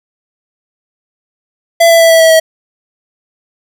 square tone with pitch steps, 672 / 666.2 / 660.5 / 654.8 / 649.1 / 643.5 Hz, E5 / E5 / E5 / E5 / E5 / E5, +33 / +18 / +3 / -12 / -27 / -42 cents, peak -4 dBFS, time 1.8-2.4 s, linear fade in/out 10 ms, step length 100 ms, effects none

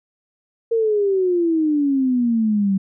sine exponential sweep, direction down, 464.4 to 190.1 Hz, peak -15 dBFS, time 0.71-2.78 s, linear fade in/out 10 ms, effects none

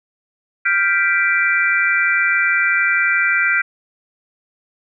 sine chord, G dominant seventh, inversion third, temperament equal, 1396.9 / 1568 / 1975.5 / 2349 Hz, F6 / G6 / B6 / D7, 0 / 0 / 0 / 0 cents, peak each -19 dBFS, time 0.65-3.62 s, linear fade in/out 10 ms, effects none

